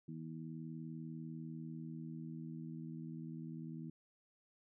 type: harmonic tone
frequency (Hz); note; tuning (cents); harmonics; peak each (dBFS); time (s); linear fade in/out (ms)
80.2; E2; -47; 2 / 3 / 4; -46 / -49 / -52; 0.08-3.9; 5
effects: none